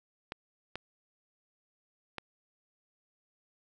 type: clicks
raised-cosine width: 0.3 ms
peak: -21 dBFS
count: 3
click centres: 0.321 / 0.756 / 2.183 s
effects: none